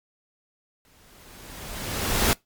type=noise with exponential growth; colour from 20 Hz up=pink; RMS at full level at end=-19 dBFS; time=0.85-2.33 s; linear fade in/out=0 ms; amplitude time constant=320 ms; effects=noise-tail reverb RT60 0.2 s tail -25 dB re dry + MP3 96 kbps